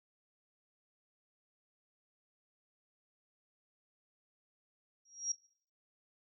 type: tone with exponential growth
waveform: sine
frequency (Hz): 5650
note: F8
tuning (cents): +19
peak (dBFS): -29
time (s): 5.05-5.32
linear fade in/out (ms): 5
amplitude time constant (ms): 58
effects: noise-tail reverb RT60 0.5 s tail -18 dB re dry